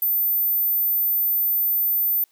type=tone; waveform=sine; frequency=14080 Hz; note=A9; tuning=in tune; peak=-18 dBFS; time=0.02-2.24 s; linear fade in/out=2 ms; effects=white hiss -63 dBFS RMS until 2.31 s + high-pass 300 Hz 12 dB/octave